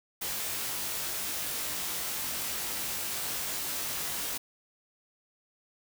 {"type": "noise with comb filter", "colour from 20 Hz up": "white", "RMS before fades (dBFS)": -34, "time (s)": [0.21, 4.38], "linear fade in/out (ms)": 10, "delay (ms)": 20, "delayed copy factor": 0.65, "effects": []}